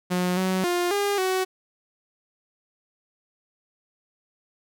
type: tone with pitch steps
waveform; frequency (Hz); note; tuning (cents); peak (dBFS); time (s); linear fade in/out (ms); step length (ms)
sawtooth; 180.3 / 187.1 / 352.6 / 404.9 / 374.3; F#3 / F#3 / F4 / G#4 / F#4; -45 / +20 / +17 / -44 / +20; -18; 0.1-1.45; 20; 270
effects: none